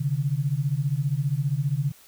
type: beating tone pair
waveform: sine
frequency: 133.5 / 148.5 Hz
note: C3 / D3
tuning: +35 / +20 cents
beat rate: 15 Hz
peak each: -25 dBFS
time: 0-1.92 s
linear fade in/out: 10 ms
effects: white hiss -53 dBFS RMS until 2.07 s